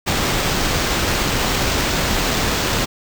pink noise with sample-and-hold, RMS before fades -19 dBFS, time 0.06-2.86 s, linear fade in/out 20 ms, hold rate 11025 Hz, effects none

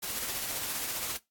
white noise with tremolo, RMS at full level -33 dBFS, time 0.02-1.18 s, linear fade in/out 20 ms, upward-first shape triangle, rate 15 Hz, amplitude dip 35%, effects noise-tail reverb RT60 0.2 s tail -21 dB re dry + AAC 64 kbps

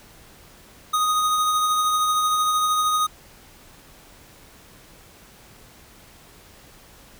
square tone with tremolo, 1244.5 Hz, D#6, in tune, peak -18 dBFS, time 0.93-3.07 s, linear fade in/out 10 ms, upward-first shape triangle, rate 13 Hz, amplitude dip 30%, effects pink hiss -49 dBFS RMS until 7.19 s

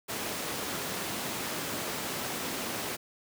pink high-pass noise, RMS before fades -35 dBFS, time 0.08-2.97 s, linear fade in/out 20 ms, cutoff 180 Hz, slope 12 dB/octave, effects none

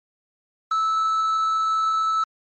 triangle tone with quantisation, 1309 Hz, E6, 13 cents flat, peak -17 dBFS, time 0.71-2.24 s, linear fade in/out 5 ms, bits 7, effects MP3 32 kbps

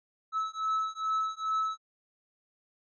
triangle beating tone pair, 1300 / 1302.4 Hz, E6 / E6, -24 / -21 cents, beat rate 2.4 Hz, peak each -30 dBFS, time 0.32-1.78 s, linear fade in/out 50 ms, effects resampled to 16000 Hz

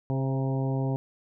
harmonic tone with a mistuned harmonic, 134 Hz, C3, 42 cents sharp, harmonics 1 / 2 / 3 / 4 / 5 / 6 / 7, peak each -26 / -32 / -36 / -38 / -40 / -42 / -43 dBFS, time 0.1-0.96 s, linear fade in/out 0 ms, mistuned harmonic 4, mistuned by -19 cents, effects none

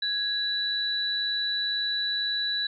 sine tone pair together, 1661.2 / 3951 Hz, G#6 / B7, 0 / 0 cents, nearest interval octave + minor third, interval 1500 cents, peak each -32 / -26 dBFS, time 0.02-2.67 s, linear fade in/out 5 ms, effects none

